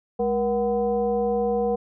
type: tone with frequency modulation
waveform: sine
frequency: 476.4 Hz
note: A#4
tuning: 38 cents sharp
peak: -20 dBFS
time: 0.19-1.76 s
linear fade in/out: 10 ms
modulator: 269 Hz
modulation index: 0.86
effects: none